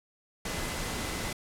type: tone in noise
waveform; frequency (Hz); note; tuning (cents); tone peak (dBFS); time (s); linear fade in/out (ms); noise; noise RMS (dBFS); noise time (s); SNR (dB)
sine; 2026; B6; +44; -45; 0.45-1.33; 5; pink; -34; 0.45-1.33; -14
effects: low-pass 11000 Hz 12 dB/octave